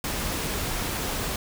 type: noise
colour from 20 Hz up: pink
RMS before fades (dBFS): -29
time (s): 0.04-1.36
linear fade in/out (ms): 2
effects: none